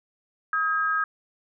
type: tone pair together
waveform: sine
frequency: 1268 / 1617.5 Hz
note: D#6 / G#6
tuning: +32 / -46 cents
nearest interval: major third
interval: 422 cents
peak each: -24 / -25 dBFS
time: 0.53-1.04 s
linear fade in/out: 2 ms
effects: none